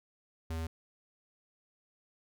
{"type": "tone", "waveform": "square", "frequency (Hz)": 81.3, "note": "E2", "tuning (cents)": -23, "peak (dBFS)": -35, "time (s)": [0.5, 0.67], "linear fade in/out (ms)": 5, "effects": []}